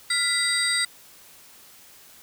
sine tone cluster, 1399 / 1990 / 3812 / 4740 / 8280 Hz, F6 / B6 / A#7 / D8 / C9, +3 / +13 / +38 / +15 / -19 cents, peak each -31 / -25 / -28 / -26 / -26 dBFS, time 0.1-0.85 s, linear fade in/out 5 ms, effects tanh soft clip ceiling -12 dBFS + white hiss -50 dBFS RMS until 2.22 s

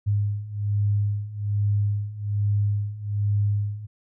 sine beating tone pair, 102 / 103.2 Hz, G#2 / G#2, -31 / -10 cents, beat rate 1.2 Hz, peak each -26 / -23 dBFS, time 0.06-3.87 s, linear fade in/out 20 ms, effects none

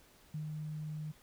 sine tone with ADSR envelope, 153.3 Hz, D#3, 25 cents flat, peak -36 dBFS, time 0.34-1.12 s, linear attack 5 ms, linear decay 120 ms, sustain -2 dB, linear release 13 ms, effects pink hiss -63 dBFS RMS until 1.22 s

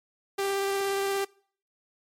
sawtooth tone with vibrato, 394 Hz, G4, 9 cents sharp, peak -22 dBFS, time 0.38-1.25 s, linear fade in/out 10 ms, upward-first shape sine, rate 17 Hz, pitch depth 10 cents each way, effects noise-tail reverb RT60 0.5 s tail -24 dB re dry + MP3 64 kbps

